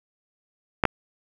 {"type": "clicks", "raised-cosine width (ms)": 0.5, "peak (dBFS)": -3, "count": 2, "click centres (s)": [0.838, 0.853], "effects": []}